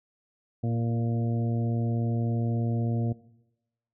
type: harmonic tone with a mistuned harmonic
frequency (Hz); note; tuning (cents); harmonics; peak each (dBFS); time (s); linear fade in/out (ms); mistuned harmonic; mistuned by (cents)
116.54; A#2; 0; 1 / 2 / 3 / 4 / 5 / 6; -26 / -31 / -39 / -40 / -43 / -42; 0.63-3.13; 10; 3; -22
effects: noise-tail reverb RT60 0.9 s tail -19 dB re dry